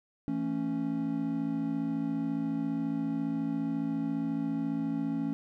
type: chord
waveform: triangle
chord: A major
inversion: second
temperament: equal with one note detuned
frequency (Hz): 164.81 / 222.7 / 277.2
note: E3 / A3 / C#4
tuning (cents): 0 / +21 / 0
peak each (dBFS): -35 / -33 / -29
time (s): 0.28-5.33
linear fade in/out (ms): 0
effects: none